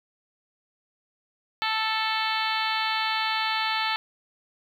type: harmonic tone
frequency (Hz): 440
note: A4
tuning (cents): 0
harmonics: 2 / 3 / 4 / 5 / 6 / 7 / 8 / 9 / 10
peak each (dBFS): -29 / -31 / -32 / -33 / -34 / -34 / -35 / -36 / -36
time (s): 1.62-3.96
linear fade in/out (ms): 0
effects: 9-bit